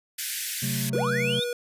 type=high-pass noise; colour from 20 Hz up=white; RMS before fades=-30 dBFS; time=0.18-0.9 s; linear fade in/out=10 ms; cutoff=1500 Hz; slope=96 dB/octave
type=chord; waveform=triangle; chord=F# diminished; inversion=second; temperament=equal with one note detuned; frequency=131.87 / 185 / 220 Hz; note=C3 / F#3 / A3; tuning=+14 / 0 / 0 cents; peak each=-27 / -32 / -30 dBFS; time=0.62-1.4 s; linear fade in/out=10 ms
type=tone; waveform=square; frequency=483.4 Hz; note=B4; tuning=37 cents flat; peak=-28 dBFS; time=0.93-1.53 s; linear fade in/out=2 ms
type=linear sweep; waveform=triangle; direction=up; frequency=271.5 to 3750 Hz; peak=-25 dBFS; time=0.94-1.44 s; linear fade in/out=5 ms
effects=resampled to 32000 Hz